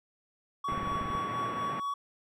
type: tone with tremolo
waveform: triangle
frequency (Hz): 1126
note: C#6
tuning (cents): +27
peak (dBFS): -28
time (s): 0.64-1.94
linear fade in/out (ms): 5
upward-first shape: sine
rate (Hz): 4.2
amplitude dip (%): 40
type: band-pass noise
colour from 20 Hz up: pink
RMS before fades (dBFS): -39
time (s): 0.68-1.8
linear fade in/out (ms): 5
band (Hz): 110 to 2200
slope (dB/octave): 24
type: clicks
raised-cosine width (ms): 5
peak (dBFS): -27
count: 10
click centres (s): 0.723 / 0.777 / 0.831 / 0.874 / 0.919 / 0.956 / 1.013 / 1.057 / 1.103 / 1.152
effects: none